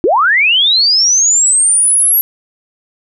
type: linear sweep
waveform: sine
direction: up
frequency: 299.4 to 11670 Hz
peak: -7 dBFS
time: 0.04-2.21 s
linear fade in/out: 0 ms
effects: none

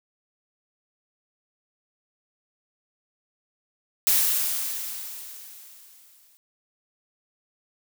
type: noise with exponential decay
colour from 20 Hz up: blue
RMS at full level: -19 dBFS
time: 4.07-6.37 s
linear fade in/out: 0 ms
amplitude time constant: 500 ms
effects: none

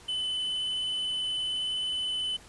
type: tone with vibrato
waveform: triangle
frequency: 3017 Hz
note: F#7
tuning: 33 cents sharp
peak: -27 dBFS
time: 0.08-2.37 s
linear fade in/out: 10 ms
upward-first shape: sine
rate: 19 Hz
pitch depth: 10 cents each way
effects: pink hiss -52 dBFS RMS until 2.48 s + resampled to 24000 Hz

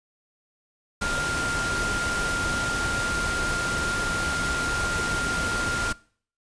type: tone in noise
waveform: sine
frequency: 1400 Hz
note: F6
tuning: 4 cents sharp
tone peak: -27 dBFS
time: 1.01-5.93 s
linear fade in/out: 10 ms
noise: pink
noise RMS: -29 dBFS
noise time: 1.01-5.93 s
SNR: -1 dB
effects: noise-tail reverb RT60 0.5 s tail -22 dB re dry + resampled to 22050 Hz

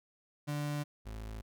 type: tone pair in turn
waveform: 35% pulse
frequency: 146.83 / 54.15 Hz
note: D3 / A1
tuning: 0 / -27 cents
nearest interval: octave + perfect fourth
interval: 1727 cents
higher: first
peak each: -32 / -39 dBFS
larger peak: first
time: 0.47-0.84 / 1.05-1.42 s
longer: neither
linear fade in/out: 20 ms
effects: none

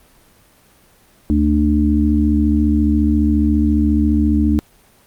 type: harmonic tone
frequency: 74.5 Hz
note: D2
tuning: 25 cents sharp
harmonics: 1 / 3 / 4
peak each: -16 / -16 / -16 dBFS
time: 1.3-4.59 s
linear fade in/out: 0 ms
effects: pink hiss -51 dBFS RMS until 5.06 s + Opus 24 kbps

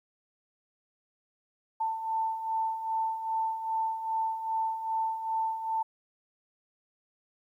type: beating tone pair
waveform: sine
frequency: 889 / 891.5 Hz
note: A5 / A5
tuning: +18 / +22 cents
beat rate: 2.5 Hz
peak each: -36 / -29 dBFS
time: 1.8-5.83 s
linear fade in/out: 10 ms
effects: 11-bit

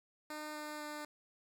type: tone with pitch steps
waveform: 10% pulse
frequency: 303.7 / 301.4 / 299.2 Hz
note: D#4 / D4 / D4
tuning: -42 / +45 / +32 cents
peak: -34 dBFS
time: 0.3-1.05 s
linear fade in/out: 2 ms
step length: 250 ms
effects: none

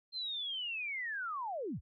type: linear sweep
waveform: sine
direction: down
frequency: 4186 to 36.78 Hz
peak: -36 dBFS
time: 0.12-1.81 s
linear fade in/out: 50 ms
effects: none

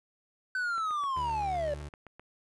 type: linear sweep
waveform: triangle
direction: down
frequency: 1528 to 564 Hz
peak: -27 dBFS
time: 0.55-1.74 s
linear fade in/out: 2 ms
type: click train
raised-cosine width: 0.5 ms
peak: -33 dBFS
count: 12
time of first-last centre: 0.78-2.196 s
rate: 7.77 Hz
type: tone with vibrato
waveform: 30% pulse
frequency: 73.42 Hz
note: D2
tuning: in tune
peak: -36 dBFS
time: 1.16-1.89 s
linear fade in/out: 10 ms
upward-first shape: sine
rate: 11 Hz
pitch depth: 17 cents each way
effects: resampled to 24000 Hz + 11-bit

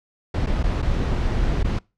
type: noise with dropouts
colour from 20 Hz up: brown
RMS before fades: -21 dBFS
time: 0.34-1.79 s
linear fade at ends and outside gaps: 5 ms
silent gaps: 0.463-0.469 / 0.63-0.638 / 0.819-0.825 / 1.63-1.644 s
effects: noise-tail reverb RT60 0.3 s tail -25 dB re dry + low-pass 5000 Hz 12 dB/octave

